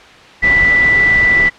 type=tone in noise; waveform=sine; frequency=1975.5 Hz; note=B6; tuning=in tune; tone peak=-7 dBFS; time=0.42-1.5 s; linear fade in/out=20 ms; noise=pink; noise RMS=-21 dBFS; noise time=0.42-1.5 s; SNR=+11 dB; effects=white hiss -38 dBFS RMS until 1.58 s + low-pass 3000 Hz 12 dB/octave